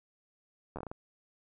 slowing click train, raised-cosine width 1 ms, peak -26 dBFS, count 7, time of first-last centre 0.76-0.915 s, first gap 11 ms, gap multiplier 1.34, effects none

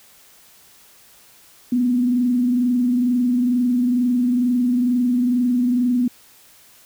sine tone with frequency modulation, 246.4 Hz, B3, 4 cents flat, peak -15 dBFS, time 1.72-6.08 s, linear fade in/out 5 ms, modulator 22.2 Hz, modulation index 0.38, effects white hiss -50 dBFS RMS until 6.85 s

